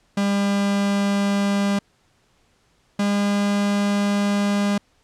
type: tone pair in turn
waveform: 45% pulse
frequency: 200.4 / 202.8 Hz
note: G3 / G#3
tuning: +38 / -41 cents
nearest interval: unison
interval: 21 cents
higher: second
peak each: -18 dBFS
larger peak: neither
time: 0.17-1.79 / 2.99-4.78 s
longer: second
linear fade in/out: 5 ms
effects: pink hiss -62 dBFS RMS until 5.03 s + low-pass 8000 Hz 12 dB/octave